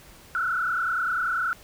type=tone with frequency modulation; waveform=sine; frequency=1412 Hz; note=F6; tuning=19 cents sharp; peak=-23 dBFS; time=0.35-1.53 s; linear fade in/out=0 ms; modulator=30.5 Hz; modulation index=2.9; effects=pink hiss -50 dBFS RMS until 1.63 s